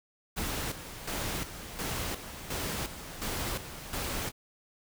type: noise with tremolo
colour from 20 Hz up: pink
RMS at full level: -34 dBFS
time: 0.36-4.32 s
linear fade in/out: 20 ms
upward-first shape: square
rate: 1.4 Hz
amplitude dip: 65%
effects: none